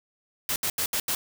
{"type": "noise bursts at uneven times", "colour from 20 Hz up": "white", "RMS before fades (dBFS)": -27, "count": 5, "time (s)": [[0.49, 0.56], [0.63, 0.7], [0.78, 0.86], [0.93, 1], [1.08, 1.15]], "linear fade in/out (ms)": 2, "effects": []}